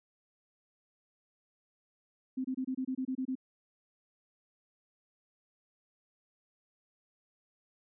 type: tone bursts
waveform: sine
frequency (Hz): 260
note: C4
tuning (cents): -11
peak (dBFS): -31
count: 10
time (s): 2.37-3.354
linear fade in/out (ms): 10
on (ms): 75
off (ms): 26
effects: none